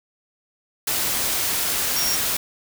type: tone in noise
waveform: sine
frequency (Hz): 5588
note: F8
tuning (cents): 0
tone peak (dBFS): -23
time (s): 1.96-2.16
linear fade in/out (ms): 5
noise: white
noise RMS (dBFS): -23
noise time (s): 0.87-2.37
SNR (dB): -3
effects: none